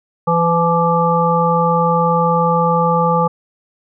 harmonic tone with a mistuned harmonic, 168.1 Hz, E3, 34 cents sharp, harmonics 1 / 3 / 5 / 7, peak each -17 / -17 / -17 / -17 dBFS, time 0.27-3.28 s, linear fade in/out 10 ms, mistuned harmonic 5, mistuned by +34 cents, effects none

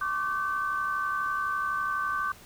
sine tone cluster, 1096 / 1168 / 1531 Hz, C#6 / D6 / G6, -20 / -10 / -41 cents, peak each -36 / -29 / -31 dBFS, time 0.01-2.32 s, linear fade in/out 5 ms, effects pink hiss -51 dBFS RMS until 2.45 s

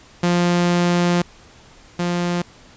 sawtooth tone pair in turn, 175 / 175 Hz, F3 / F3, +4 / +4 cents, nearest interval unison, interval 0 cents, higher neither, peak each -11 / -15 dBFS, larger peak first, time 0.23-1.22 / 1.99-2.42 s, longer first, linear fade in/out 5 ms, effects pink hiss -47 dBFS RMS until 2.76 s + resampled to 16000 Hz

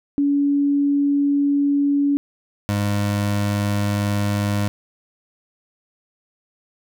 sine / 25% pulse tone pair in turn, 284.1 / 102.38 Hz, C#4 / G#2, +43 / -24 cents, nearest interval octave + tritone, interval 1767 cents, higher first, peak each -15 dBFS, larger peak neither, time 0.18-2.17 / 2.69-4.68 s, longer neither, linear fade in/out 0 ms, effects none

